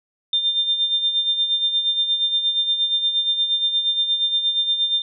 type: tone with tremolo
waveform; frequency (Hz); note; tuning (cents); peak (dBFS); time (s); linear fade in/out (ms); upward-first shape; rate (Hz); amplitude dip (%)
sine; 3600; A7; +39; -15; 0.33-5.02; 2; sine; 8.5; 60
effects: none